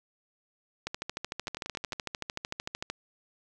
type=two click trains; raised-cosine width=0.2 ms; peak=-16 / -20 dBFS; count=28 / 6; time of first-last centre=0.87-2.9 / 1.48-1.93 s; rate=13.3 / 11.1 Hz; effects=none